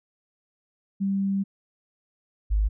sine tone pair in turn, 196 / 51.81 Hz, G3 / G#1, 0 / -3 cents, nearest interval octave + major seventh, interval 2303 cents, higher first, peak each -22 / -19 dBFS, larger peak second, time 1-1.44 / 2.5-2.69 s, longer first, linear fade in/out 20 ms, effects none

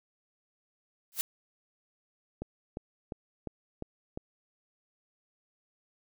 blue noise with exponential growth, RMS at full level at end -25 dBFS, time 1.12-1.21 s, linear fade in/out 0 ms, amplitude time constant 18 ms
click train, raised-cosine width 2 ms, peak -23 dBFS, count 6, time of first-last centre 2.42-4.174 s, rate 2.85 Hz
effects none

